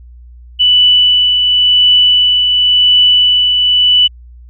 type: tone with tremolo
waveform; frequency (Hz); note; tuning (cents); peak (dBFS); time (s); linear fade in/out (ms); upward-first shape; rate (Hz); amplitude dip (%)
sine; 2973; F#7; +8; -4; 0.59-4.08; 20; triangle; 0.93; 40
effects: added 60 Hz sine -33 dBFS peak until 4.49 s